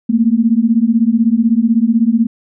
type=beating tone pair; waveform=sine; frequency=220.8 / 236.8 Hz; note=A3 / A#3; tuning=+6 / +27 cents; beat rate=16 Hz; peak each=-12 dBFS; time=0.09-2.27 s; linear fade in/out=10 ms; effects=none